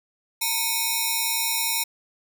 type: ring-modulated tone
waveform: 5% pulse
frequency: 1568 Hz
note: G6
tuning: in tune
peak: -8 dBFS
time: 0.41-1.84 s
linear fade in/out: 10 ms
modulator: 651 Hz
effects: none